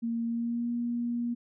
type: tone with pitch glide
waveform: sine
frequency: 231.5 to 238.1 Hz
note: A#3 to A#3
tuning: -12 to +37 cents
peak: -28 dBFS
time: 0.02-1.35 s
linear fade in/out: 20 ms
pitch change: +49 cents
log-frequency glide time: 0.25-0.7 s
effects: none